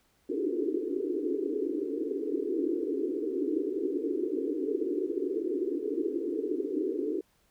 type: band-pass noise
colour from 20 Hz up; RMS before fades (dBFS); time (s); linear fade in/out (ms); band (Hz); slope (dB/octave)
pink; -31; 0.29-7.21; 10; 280 to 450; 96
effects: pink hiss -69 dBFS RMS until 7.5 s

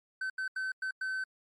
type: tone bursts at uneven times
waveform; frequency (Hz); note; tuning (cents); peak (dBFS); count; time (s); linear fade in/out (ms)
triangle; 1530; G6; -42; -30; 5; 0.21-0.3 / 0.38-0.48 / 0.56-0.72 / 0.82-0.91 / 1.01-1.24; 5
effects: MP3 48 kbps

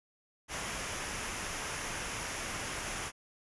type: noise with comb filter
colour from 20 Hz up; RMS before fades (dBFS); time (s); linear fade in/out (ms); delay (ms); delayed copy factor
pink; -38; 0.48-3.12; 50; 0.24; -0.5
effects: resampled to 24000 Hz

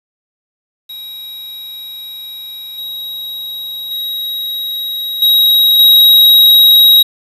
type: tone with level steps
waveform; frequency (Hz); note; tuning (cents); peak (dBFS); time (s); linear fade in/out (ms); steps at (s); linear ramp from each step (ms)
square; 3819; A#7; +41; -26 / -22 / -18 / -7 / -4; 0.89-7.03; 10; 2.78 / 3.91 / 5.22 / 5.79; 2
effects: resampled to 32000 Hz + 7-bit

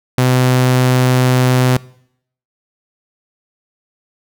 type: tone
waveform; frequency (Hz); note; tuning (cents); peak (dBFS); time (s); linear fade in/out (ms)
sawtooth; 127.2; C3; -48; -6; 0.18-1.77; 2
effects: noise-tail reverb RT60 0.7 s tail -22 dB re dry

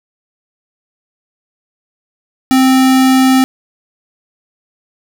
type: tone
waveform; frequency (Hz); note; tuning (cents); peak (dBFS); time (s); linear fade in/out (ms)
square; 261.6; C4; 0; -7; 2.51-3.44; 0
effects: none

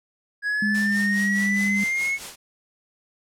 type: exponential sweep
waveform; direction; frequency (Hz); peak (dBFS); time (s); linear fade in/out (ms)
triangle; up; 1659 to 2206; -20; 0.42-2.19; 50
type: tone with pitch glide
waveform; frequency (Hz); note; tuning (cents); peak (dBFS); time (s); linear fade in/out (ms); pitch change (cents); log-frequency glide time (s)
sine; 207.7 to 200.7; G#3 to G3; 0 to +41; -22; 0.62-1.84; 5; -59; 0.79-1.18
type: noise with tremolo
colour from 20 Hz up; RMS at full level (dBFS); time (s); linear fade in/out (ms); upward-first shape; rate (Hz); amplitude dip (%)
white; -34; 0.74-2.36; 10; sine; 4.8; 70
effects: low-pass 10000 Hz 12 dB/octave

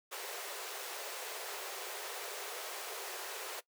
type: high-pass noise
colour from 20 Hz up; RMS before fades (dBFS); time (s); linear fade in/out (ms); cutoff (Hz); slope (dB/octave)
pink; -43; 0.11-3.61; 20; 370; 96
effects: noise-tail reverb RT60 0.1 s tail -19 dB re dry

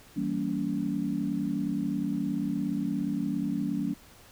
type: chord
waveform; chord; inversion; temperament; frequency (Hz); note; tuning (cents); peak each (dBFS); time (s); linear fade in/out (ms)
sine; E diminished seventh; none; equal with one note detuned; 164.81 / 196 / 233.1 / 284; E3 / G3 / Bb3 / Db4; 0 / 0 / 0 / +42; -36 / -32 / -33 / -31; 0.16-3.94; 10
effects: pink hiss -54 dBFS RMS until 4.31 s

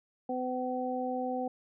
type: harmonic tone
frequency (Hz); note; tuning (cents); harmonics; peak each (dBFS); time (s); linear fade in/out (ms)
253.3; B3; +44; 1 / 2 / 3; -35 / -35 / -35; 0.29-1.48; 5
effects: none

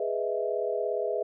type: chord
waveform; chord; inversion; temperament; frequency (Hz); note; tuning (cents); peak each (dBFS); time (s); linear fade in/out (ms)
sine; E major seventh; first; equal; 415.3 / 493.9 / 622.3 / 659.3; G#4 / B4 / D#5 / E5; 0 / 0 / 0 / 0; -31 / -32 / -34 / -32; 0-1.23; 5
effects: none

